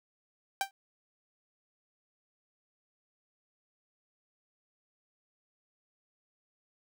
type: tone with exponential decay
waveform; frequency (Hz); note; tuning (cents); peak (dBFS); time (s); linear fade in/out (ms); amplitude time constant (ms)
sawtooth; 784; G5; 0; -21; 0.61-0.71; 1; 20
effects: none